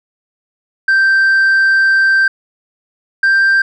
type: tone pair in turn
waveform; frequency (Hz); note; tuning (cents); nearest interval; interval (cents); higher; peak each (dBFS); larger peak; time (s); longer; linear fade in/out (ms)
sine; 1566 / 1576.9; G6 / G6; -2 / +10; unison; 12; second; -5; neither; 0.88-2.28 / 3.23-3.62; first; 5
effects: tanh soft clip ceiling -7 dBFS